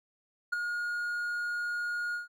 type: tone with ADSR envelope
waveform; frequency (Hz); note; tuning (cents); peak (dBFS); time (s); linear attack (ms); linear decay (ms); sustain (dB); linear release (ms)
triangle; 1433; F6; +44; -22; 0.52-2.28; 13; 6; -7; 140
effects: none